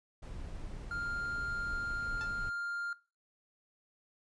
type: noise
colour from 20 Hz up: brown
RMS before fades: -43 dBFS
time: 0.22-2.5 s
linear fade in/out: 10 ms
type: tone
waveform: triangle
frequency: 1400 Hz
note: F6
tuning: 4 cents sharp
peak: -34 dBFS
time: 0.91-2.93 s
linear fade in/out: 2 ms
type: tone with exponential decay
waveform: 10% pulse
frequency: 880 Hz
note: A5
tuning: in tune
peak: -34 dBFS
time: 2.21-2.35 s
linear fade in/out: 0 ms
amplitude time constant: 29 ms
effects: noise-tail reverb RT60 0.3 s tail -18 dB re dry + resampled to 22050 Hz